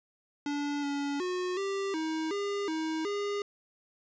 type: tone with pitch steps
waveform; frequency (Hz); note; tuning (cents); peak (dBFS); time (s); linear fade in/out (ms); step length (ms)
square; 288.7 / 283.9 / 363.1 / 393.1 / 317.5 / 403.9 / 317.7 / 407.4; D4 / C#4 / F#4 / G4 / D#4 / G#4 / D#4 / G#4; -30 / +41 / -33 / +5 / +35 / -48 / +36 / -33; -31; 0.46-3.42; 2; 370
effects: resampled to 16000 Hz + 12-bit